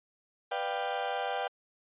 35% pulse chord, G dominant seventh, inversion first, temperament equal with one note detuned, 493.9 / 594.2 / 698.5 / 784 Hz, B4 / D5 / F5 / G5, 0 / +20 / 0 / 0 cents, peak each -36 / -37 / -36 / -32 dBFS, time 0.51-1.48 s, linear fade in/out 10 ms, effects resampled to 8000 Hz

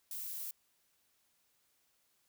violet noise, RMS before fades -42 dBFS, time 0.11-0.51 s, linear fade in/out 2 ms, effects white hiss -75 dBFS RMS until 2.28 s

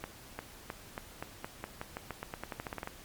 accelerating click train, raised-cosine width 0.5 ms, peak -22 dBFS, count 20, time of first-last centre 0.04-2.874 s, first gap 350 ms, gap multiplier 0.89, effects pink hiss -52 dBFS RMS until 3.04 s + MP3 96 kbps

